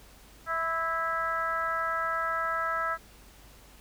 harmonic tone with a mistuned harmonic, 328.1 Hz, E4, 8 cents flat, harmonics 2 / 3 / 4 / 5 / 6, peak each -36 / -39 / -29 / -34 / -40 dBFS, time 0.46-2.98 s, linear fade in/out 50 ms, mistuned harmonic 3, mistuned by +27 cents, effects added 50 Hz sine -55 dBFS peak until 3.8 s + pink hiss -55 dBFS RMS until 3.8 s

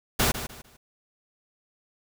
pink noise with echo, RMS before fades -22 dBFS, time 0.19-0.32 s, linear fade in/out 10 ms, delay 150 ms, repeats 3, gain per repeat -11 dB, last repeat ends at 0.77 s, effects none

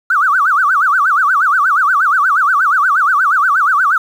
triangle tone with vibrato, 1318.5 Hz, E6, in tune, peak -5 dBFS, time 0.1-3.98 s, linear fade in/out 5 ms, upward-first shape sine, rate 8.4 Hz, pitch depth 280 cents each way, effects tanh soft clip ceiling -7 dBFS + 7-bit

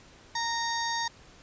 harmonic tone, 927 Hz, A#5, 10 cents flat, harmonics 1 / 2 / 4 / 5 / 6 / 7, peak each -31 / -34 / -37 / -38 / -39 / -39 dBFS, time 0.35-1.08 s, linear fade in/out 5 ms, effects pink hiss -54 dBFS RMS until 1.42 s + resampled to 16000 Hz

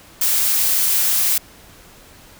blue noise, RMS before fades -17 dBFS, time 0.21-1.38 s, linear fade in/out 5 ms, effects pink hiss -45 dBFS RMS until 2.39 s

